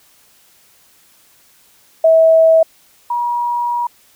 sine tone pair in turn, 648 / 958.4 Hz, E5 / A#5, -30 / +48 cents, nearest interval perfect fifth, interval 678 cents, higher second, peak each -6 / -15 dBFS, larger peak first, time 2.04-2.63 / 3.1-3.87 s, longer second, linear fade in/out 5 ms, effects white hiss -51 dBFS RMS until 4.15 s

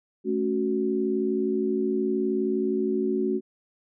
sine chord, F# minor, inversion first, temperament equal with one note detuned, 218 / 277.2 / 370 Hz, A3 / C#4 / F#4, -16 / 0 / 0 cents, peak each -28 / -29 / -25 dBFS, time 0.24-3.41 s, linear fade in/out 50 ms, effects none

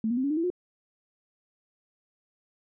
sine tone with pitch steps, 221.1 / 239.7 / 259.9 / 281.8 / 305.5 / 331.3 / 359.2 Hz, A3 / A#3 / C4 / C#4 / D#4 / E4 / F4, +9 / +48 / -11 / +29 / -32 / +9 / +49 cents, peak -24 dBFS, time 0.04-0.502 s, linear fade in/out 2 ms, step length 66 ms, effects none

